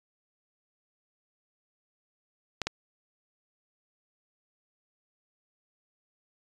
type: clicks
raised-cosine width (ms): 0.2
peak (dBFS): -12 / -12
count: 2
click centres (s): 2.617 / 2.67
effects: resampled to 22050 Hz